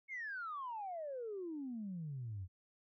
sine exponential sweep, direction down, 2217 to 87.31 Hz, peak -40 dBFS, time 0.08-2.48 s, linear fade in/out 50 ms, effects tanh soft clip ceiling -36 dBFS

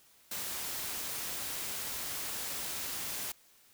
white noise, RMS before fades -38 dBFS, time 0.31-3.32 s, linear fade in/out 5 ms, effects white hiss -63 dBFS RMS until 3.73 s

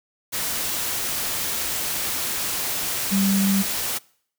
sine tone in noise, 196 Hz, G3, in tune, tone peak -18 dBFS, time 3.11-3.63 s, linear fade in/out 20 ms, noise white, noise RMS -26 dBFS, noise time 0.32-3.99 s, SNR +5 dB, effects noise-tail reverb RT60 0.6 s tail -24 dB re dry

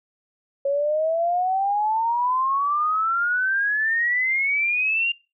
sine exponential sweep, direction up, 550 to 2805 Hz, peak -19 dBFS, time 0.65-5.12 s, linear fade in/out 5 ms, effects noise-tail reverb RT60 0.3 s tail -24 dB re dry

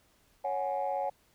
sine chord, C# suspended fourth, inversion none, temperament equal with one note detuned, 554.4 / 740 / 836.4 Hz, C#5 / F#5 / G#5, 0 / 0 / +12 cents, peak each -33 dBFS, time 0.44-1.1 s, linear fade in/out 10 ms, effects tanh soft clip ceiling -23 dBFS + pink hiss -67 dBFS RMS until 1.34 s

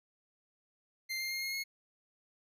25% pulse tone with pitch steps, 2093 / 2111 / 2130 / 2148 / 2167 Hz, C7 / C7 / C7 / C7 / C#7, 0 / +15 / +30 / +45 / -40 cents, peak -31 dBFS, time 1.09-1.64 s, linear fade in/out 20 ms, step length 110 ms, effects none

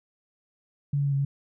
sine tone with pitch steps, 142.5 / 141.7 / 140.8 / 138 / 139.9 Hz, C#3 / C#3 / C#3 / C#3 / C#3, +48 / +38 / +27 / -7 / +16 cents, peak -22 dBFS, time 0.93-1.25 s, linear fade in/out 5 ms, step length 64 ms, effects none

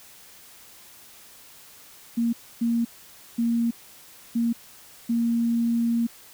sine tone bursts at uneven times, 233.1 Hz, A#3, in tune, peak -20 dBFS, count 5, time 2.17-2.33 / 2.61-2.85 / 3.38-3.71 / 4.35-4.53 / 5.09-6.07 s, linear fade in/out 10 ms, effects white hiss -49 dBFS RMS until 6.33 s

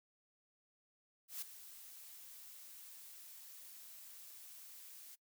blue noise with ADSR envelope, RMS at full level -42 dBFS, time 1.28-5.16 s, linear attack 140 ms, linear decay 8 ms, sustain -13 dB, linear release 20 ms, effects noise-tail reverb RT60 0.1 s tail -22 dB re dry

